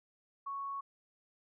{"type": "tone", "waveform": "sine", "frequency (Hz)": 1108.7, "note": "C#6", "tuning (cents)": 0, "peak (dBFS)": -37, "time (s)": [0.46, 0.81], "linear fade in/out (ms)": 10, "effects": []}